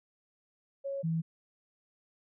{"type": "tone pair in turn", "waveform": "sine", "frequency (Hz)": [552, 163.31], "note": ["C#5", "E3"], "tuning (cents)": [-7, -16], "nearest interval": "octave + major sixth", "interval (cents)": 2109, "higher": "first", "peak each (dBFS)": [-33, -28], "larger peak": "second", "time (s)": [[0.84, 1.03], [1.03, 1.22]], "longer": "neither", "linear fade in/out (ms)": 20, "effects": []}